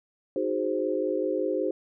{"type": "chord", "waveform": "sine", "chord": "Ab dominant seventh", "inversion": "second", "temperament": "equal", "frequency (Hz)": [311.1, 370, 415.3, 523.3], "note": ["Eb4", "Gb4", "Ab4", "C5"], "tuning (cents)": [0, 0, 0, 0], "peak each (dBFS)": [-31, -30, -31, -29], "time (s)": [0.36, 1.71], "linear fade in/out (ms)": 2, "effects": []}